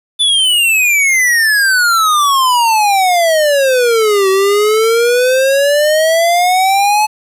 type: exponential two-way sweep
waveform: square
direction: down then up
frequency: 3520 to 379.5 to 863 Hz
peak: -9 dBFS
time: 0.19-7.07 s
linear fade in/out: 20 ms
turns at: 4.29 s
effects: resampled to 32000 Hz + 7-bit